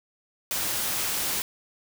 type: noise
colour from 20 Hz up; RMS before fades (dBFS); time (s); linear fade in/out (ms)
white; -28; 0.51-1.42; 0
effects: none